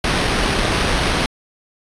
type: noise with sample-and-hold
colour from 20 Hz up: pink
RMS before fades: -18 dBFS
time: 0.04-1.26 s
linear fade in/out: 2 ms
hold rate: 7350 Hz
effects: resampled to 22050 Hz